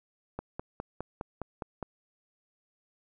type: click train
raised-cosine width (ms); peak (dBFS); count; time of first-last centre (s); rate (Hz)
1; -21; 8; 0.39-1.827; 4.87
effects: none